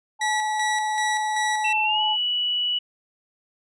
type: tone with vibrato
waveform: sine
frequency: 858 Hz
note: A5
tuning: 44 cents flat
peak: -23 dBFS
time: 0.19-2.17 s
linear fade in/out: 50 ms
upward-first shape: triangle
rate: 20 Hz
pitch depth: 19 cents each way
type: tone with tremolo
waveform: sawtooth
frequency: 1940 Hz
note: B6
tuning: 31 cents flat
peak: -20 dBFS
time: 0.21-1.73 s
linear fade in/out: 5 ms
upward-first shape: square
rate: 2.6 Hz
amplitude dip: 50%
type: tone with pitch glide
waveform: sine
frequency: 2686 to 2946 Hz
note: E7 to F#7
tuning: +32 to -8 cents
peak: -21 dBFS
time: 1.64-2.79 s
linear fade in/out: 10 ms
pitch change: +160 cents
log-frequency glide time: 1.83-2.01 s
effects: resampled to 22050 Hz